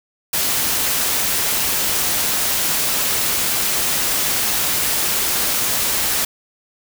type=noise; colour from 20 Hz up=white; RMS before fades=-19 dBFS; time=0.33-6.25 s; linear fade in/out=5 ms; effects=none